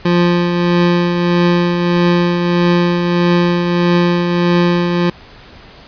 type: tone with tremolo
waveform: 25% pulse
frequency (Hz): 174.61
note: F3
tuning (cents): 0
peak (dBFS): -5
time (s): 0.05-5.1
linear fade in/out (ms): 5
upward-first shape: triangle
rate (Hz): 1.6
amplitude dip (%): 45
effects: pink hiss -39 dBFS RMS until 5.87 s + resampled to 11025 Hz